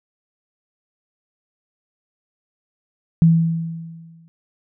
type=tone with exponential decay; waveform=sine; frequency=164.81 Hz; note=E3; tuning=in tune; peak=-7 dBFS; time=3.22-4.28 s; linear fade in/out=0 ms; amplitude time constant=230 ms; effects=none